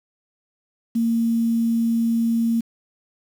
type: tone with quantisation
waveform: sine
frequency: 230 Hz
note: A#3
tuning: 23 cents flat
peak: -17 dBFS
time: 0.95-2.61 s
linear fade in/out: 10 ms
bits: 7
effects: none